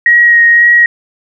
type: tone with vibrato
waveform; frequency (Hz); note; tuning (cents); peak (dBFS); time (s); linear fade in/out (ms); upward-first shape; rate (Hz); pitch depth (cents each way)
sine; 1888; A#6; +22; -3; 0.06-0.86; 2; sine; 1.9; 15
effects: none